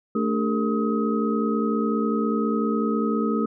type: tone cluster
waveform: sine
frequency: 221.2 / 291.2 / 403.3 / 457.6 / 1266 Hz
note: A3 / D4 / G4 / A#4 / D#6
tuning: +9 / -15 / +49 / -32 / +30 cents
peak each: -23 / -28 / -29 / -29 / -30 dBFS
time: 0.15-3.46 s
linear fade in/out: 5 ms
effects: none